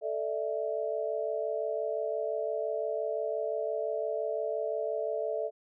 sine chord, A suspended fourth, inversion none, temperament equal with one note detuned, 440 / 593.5 / 659.3 Hz, A4 / D5 / E5, 0 / +18 / 0 cents, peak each -34 dBFS, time 0.01-5.51 s, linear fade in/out 50 ms, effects none

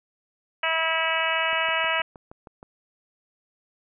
harmonic tone, 324.4 Hz, E4, 28 cents flat, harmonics 2 / 3 / 4 / 5 / 6 / 7 / 8 / 9, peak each -30 / -30 / -30 / -30 / -30 / -30 / -30 / -30 dBFS, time 0.63-2.02 s, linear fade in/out 5 ms
click train, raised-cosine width 1 ms, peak -29 dBFS, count 8, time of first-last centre 1.53-2.629 s, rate 6.37 Hz
effects none

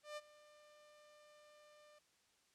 sawtooth tone with ADSR envelope, 598 Hz, D5, 31 cents sharp, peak -40 dBFS, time 0.03-1.99 s, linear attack 140 ms, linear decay 34 ms, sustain -19 dB, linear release 8 ms, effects white hiss -75 dBFS RMS until 2.54 s + low-pass 8000 Hz 12 dB/octave

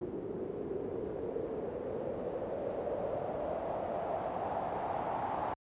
white noise with low-pass filter sweep, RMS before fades -37 dBFS, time 0.01-5.54 s, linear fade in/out 5 ms, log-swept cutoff 370 to 840 Hz, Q 4.2, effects high-pass 60 Hz 12 dB/octave + resampled to 8000 Hz

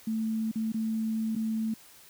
sine tone with dropouts, 221.3 Hz, A3, 10 cents sharp, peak -27 dBFS, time 0.07-1.74 s, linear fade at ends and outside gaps 5 ms, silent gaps 0.515-0.556 / 0.721-0.742 / 1.353-1.361 s, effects white hiss -54 dBFS RMS until 2.09 s

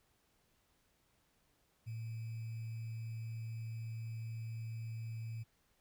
sine tone with sample-and-hold, 113 Hz, A2, 47 cents sharp, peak -40 dBFS, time 1.86-5.44 s, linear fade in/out 20 ms, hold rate 2450 Hz, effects pink hiss -75 dBFS RMS until 5.8 s

